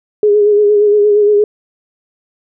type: tone with vibrato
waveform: sine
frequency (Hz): 415.3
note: G#4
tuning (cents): 0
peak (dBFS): -6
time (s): 0.23-1.44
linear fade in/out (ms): 2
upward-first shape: sine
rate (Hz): 8.6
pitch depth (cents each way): 34
effects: none